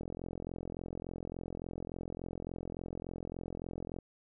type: click train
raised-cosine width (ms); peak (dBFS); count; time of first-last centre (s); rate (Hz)
2; -27; 174; 0.01-3.987; 43.5
effects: none